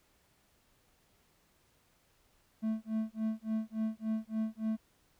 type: tone with tremolo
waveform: triangle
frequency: 220 Hz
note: A3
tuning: in tune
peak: -27 dBFS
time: 2.62-4.77 s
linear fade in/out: 20 ms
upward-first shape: sine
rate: 3.5 Hz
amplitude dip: 100%
effects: pink hiss -70 dBFS RMS until 5.19 s